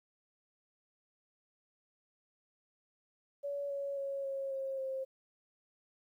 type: tone with pitch steps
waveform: sine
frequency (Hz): 567 / 559.5 / 552.1 / 544.8 / 537.7 / 530.6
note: C#5 / C#5 / C#5 / C#5 / C5 / C5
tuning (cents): +39 / +16 / -7 / -30 / +47 / +24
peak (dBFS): -35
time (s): 3.43-5.05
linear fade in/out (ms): 20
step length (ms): 270
effects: 12-bit